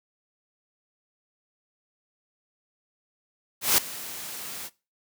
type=noise with ADSR envelope; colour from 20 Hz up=white; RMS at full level=-18 dBFS; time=3.61-4.7 s; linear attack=170 ms; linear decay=4 ms; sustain=-19 dB; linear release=43 ms; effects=noise-tail reverb RT60 0.3 s tail -21 dB re dry + high-pass 100 Hz 12 dB/octave